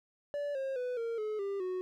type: tone with pitch steps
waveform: triangle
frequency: 578 / 536.2 / 497.4 / 461.4 / 428 / 397.1 / 368.3 Hz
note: D5 / C5 / B4 / A#4 / A4 / G4 / F#4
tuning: -28 / +42 / +12 / -18 / -48 / +22 / -8 cents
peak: -31 dBFS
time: 0.34-1.81 s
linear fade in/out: 0 ms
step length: 210 ms
effects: none